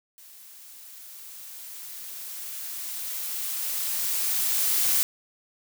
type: noise with level ramp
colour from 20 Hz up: blue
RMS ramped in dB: -49 to -22 dBFS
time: 0.18-5.03 s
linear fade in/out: 0 ms
effects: none